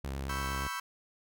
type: tone with vibrato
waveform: sawtooth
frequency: 67.9 Hz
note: C#2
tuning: 35 cents flat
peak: -31 dBFS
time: 0.04-0.68 s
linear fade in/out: 5 ms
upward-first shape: square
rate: 9 Hz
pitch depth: 21 cents each way
type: chord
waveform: 35% pulse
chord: C# half-diminished seventh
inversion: third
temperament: equal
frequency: 987.8 / 1108.7 / 1318.5 / 1568 Hz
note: B5 / C#6 / E6 / G6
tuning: 0 / 0 / 0 / 0 cents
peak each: -39 dBFS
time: 0.29-0.8 s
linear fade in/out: 5 ms
effects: none